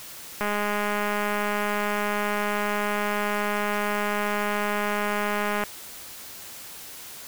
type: click train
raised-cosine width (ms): 0.5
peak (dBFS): -12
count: 1083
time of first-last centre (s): 0.41-5.637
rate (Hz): 207
effects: white hiss -41 dBFS RMS until 7.27 s